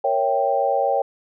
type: chord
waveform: sine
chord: A# diminished seventh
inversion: none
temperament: equal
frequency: 466.2 / 554.4 / 659.3 / 784 Hz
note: A#4 / C#5 / E5 / G5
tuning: 0 / 0 / 0 / 0 cents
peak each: -26 / -21 / -26 / -21 dBFS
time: 0.04-1.02 s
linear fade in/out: 5 ms
effects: none